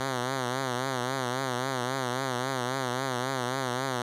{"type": "tone with vibrato", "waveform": "5% pulse", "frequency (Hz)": 128.6, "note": "C3", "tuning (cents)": -30, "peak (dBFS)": -17, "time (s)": [0, 4.02], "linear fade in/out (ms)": 2, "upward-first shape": "triangle", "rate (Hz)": 3.7, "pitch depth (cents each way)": 110, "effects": ["low-pass 10000 Hz 12 dB/octave"]}